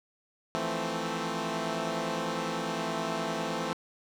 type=chord; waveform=10% pulse; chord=F major seventh; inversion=third; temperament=equal; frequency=164.81 / 174.61 / 220 / 261.6 Hz; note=E3 / F3 / A3 / C4; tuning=0 / 0 / 0 / 0 cents; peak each=-27 / -31 / -26 / -28 dBFS; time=0.55-3.73 s; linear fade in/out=0 ms; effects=low-pass 7000 Hz 12 dB/octave + 9-bit